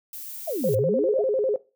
violet noise, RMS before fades -37 dBFS, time 0.13-0.75 s, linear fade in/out 2 ms
sine exponential two-way sweep, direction down then up, 709 to 102.4 to 709 Hz, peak -25 dBFS, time 0.47-1.22 s, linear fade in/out 10 ms, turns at 0.76 s
sine tone with vibrato, 469.3 Hz, A#4, 12 cents sharp, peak -20 dBFS, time 0.64-1.56 s, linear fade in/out 2 ms, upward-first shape square, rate 10 Hz, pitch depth 200 cents each way
effects noise-tail reverb RT60 0.3 s tail -19 dB re dry

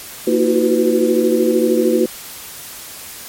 sine tone cluster, 231.2 / 320.8 / 358.7 / 371.8 / 499.9 Hz, A#3 / E4 / F4 / F#4 / B4, -14 / -47 / +46 / +8 / +21 cents, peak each -18 dBFS, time 0.27-2.06 s, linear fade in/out 5 ms, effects white hiss -33 dBFS RMS until 3.28 s + MP3 64 kbps

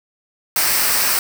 white noise with comb filter, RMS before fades -17 dBFS, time 0.56-1.19 s, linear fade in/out 2 ms, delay 0.29 ms, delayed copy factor -0.5, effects none

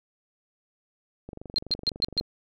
click train, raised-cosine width 2 ms, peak -26 dBFS, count 23, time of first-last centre 1.29-2.211 s, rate 23.9 Hz
sine tone bursts, 4186 Hz, C8, in tune, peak -21 dBFS, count 5, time 1.56-2.2 s, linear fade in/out 0 ms, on 24 ms, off 130 ms
effects none

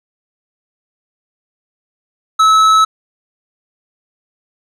sine tone with tanh clipping, 1299 Hz, E6, 26 cents flat, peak -8 dBFS, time 2.39-2.85 s, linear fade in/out 10 ms, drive 11 dB, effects none

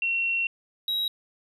sine / triangle tone pair in turn, 2727 / 3841 Hz, F7 / B7, -42 / -49 cents, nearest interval tritone, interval 593 cents, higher second, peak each -23 dBFS, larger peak neither, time 0.02-0.47 / 0.88-1.08 s, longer first, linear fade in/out 2 ms, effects resampled to 32000 Hz

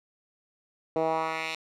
10% pulse tone with band-pass filter sweep, 160.4 Hz, E3, 47 cents flat, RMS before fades -29 dBFS, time 0.96-1.55 s, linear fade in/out 2 ms, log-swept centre 490 to 3300 Hz, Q 1.7, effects none

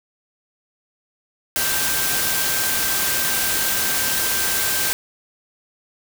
sine tone in noise, 1568 Hz, G6, in tune, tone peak -29 dBFS, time 1.56-4.93 s, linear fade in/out 0 ms, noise white, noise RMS -21 dBFS, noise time 1.56-4.93 s, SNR -11 dB, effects none

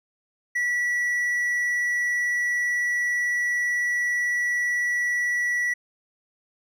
triangle tone, 1947 Hz, B6, 25 cents flat, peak -20 dBFS, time 0.55-5.74 s, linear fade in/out 10 ms, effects none

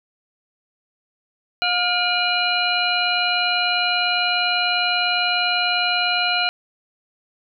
sine tone cluster, 715 / 1413 / 2411 / 2902 / 4095 Hz, F5 / F6 / D7 / F#7 / C8, +41 / +20 / +45 / -34 / -38 cents, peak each -24 dBFS, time 1.62-6.49 s, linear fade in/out 0 ms, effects none

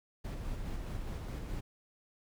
brown noise with tremolo, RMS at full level -38 dBFS, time 0.24-1.61 s, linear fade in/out 10 ms, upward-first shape square, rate 4.8 Hz, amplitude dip 25%, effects none

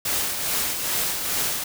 white noise with tremolo, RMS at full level -23 dBFS, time 0.05-1.64 s, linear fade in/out 5 ms, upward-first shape triangle, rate 2.4 Hz, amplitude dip 50%, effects none

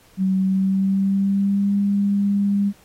sine tone with pitch glide, 189.6 to 200.9 Hz, F#3 to G3, +43 to +43 cents, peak -16 dBFS, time 0.17-2.73 s, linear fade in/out 50 ms, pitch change +100 cents, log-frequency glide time 0.39-1.75 s, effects pink hiss -54 dBFS RMS until 2.84 s + AAC 48 kbps

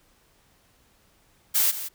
blue noise with echo, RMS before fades -21 dBFS, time 1.54-1.72 s, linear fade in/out 20 ms, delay 170 ms, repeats 1, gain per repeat -12 dB, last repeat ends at 1.89 s, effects pink hiss -62 dBFS RMS until 1.94 s

